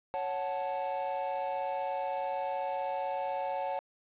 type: chord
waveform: triangle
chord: F# minor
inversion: second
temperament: equal with one note detuned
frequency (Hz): 554.4 / 740 / 875.9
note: C#5 / F#5 / A5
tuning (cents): 0 / 0 / -8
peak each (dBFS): -34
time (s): 0.14-3.79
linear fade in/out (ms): 0
effects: resampled to 8000 Hz + 9-bit